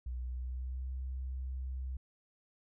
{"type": "tone with pitch glide", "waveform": "sine", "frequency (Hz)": [61.74, 64.73], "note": ["B1", "C2"], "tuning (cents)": [0, -18], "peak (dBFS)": -36, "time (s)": [0.06, 1.97], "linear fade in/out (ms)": 5, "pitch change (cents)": 82, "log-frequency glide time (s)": [0.21, 0.93], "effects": []}